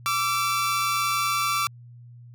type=tone pair together; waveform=sawtooth; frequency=1163 / 1346.7 Hz; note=D6 / E6; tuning=-17 / +37 cents; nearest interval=minor third; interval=254 cents; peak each=-20 / -24 dBFS; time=0.06-1.67 s; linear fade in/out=0 ms; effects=added 120 Hz sine -43 dBFS peak until 2.34 s